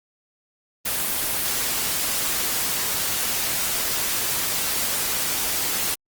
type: noise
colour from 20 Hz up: white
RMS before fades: -24 dBFS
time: 0.85-5.95 s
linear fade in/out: 10 ms
effects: Opus 24 kbps